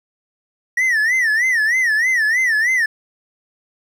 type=tone with vibrato; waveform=triangle; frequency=1881 Hz; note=A#6; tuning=15 cents sharp; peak=-12 dBFS; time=0.77-2.86 s; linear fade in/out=5 ms; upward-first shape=sine; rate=3.2 Hz; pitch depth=170 cents each way; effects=none